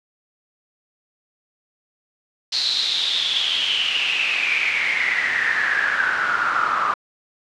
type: noise with band-pass filter sweep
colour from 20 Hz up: pink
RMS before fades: -21 dBFS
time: 2.52-6.94 s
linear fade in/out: 5 ms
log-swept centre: 4300 to 1200 Hz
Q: 9.3
effects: low-pass 7000 Hz 12 dB/octave